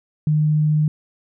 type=tone; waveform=sine; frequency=152.4 Hz; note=D#3; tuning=36 cents flat; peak=-14 dBFS; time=0.27-0.88 s; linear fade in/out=2 ms; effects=none